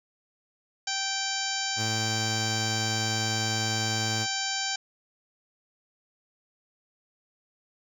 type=harmonic tone; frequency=780 Hz; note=G5; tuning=9 cents flat; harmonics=1 / 2 / 3 / 4 / 5 / 6 / 7 / 8 / 9; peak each=-36 / -35 / -39 / -36 / -38 / -35 / -36 / -39 / -36 dBFS; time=0.87-4.76 s; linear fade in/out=5 ms
type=tone; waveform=sawtooth; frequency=110 Hz; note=A2; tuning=in tune; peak=-26 dBFS; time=1.76-4.27 s; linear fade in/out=50 ms
effects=none